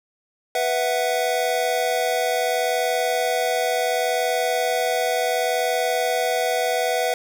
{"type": "chord", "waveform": "square", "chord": "B suspended fourth", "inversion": "none", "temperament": "equal", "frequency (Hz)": [493.9, 659.3, 740], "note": ["B4", "E5", "F#5"], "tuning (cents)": [0, 0, 0], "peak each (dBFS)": -25, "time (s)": [0.55, 7.14], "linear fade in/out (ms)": 2, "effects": ["9-bit"]}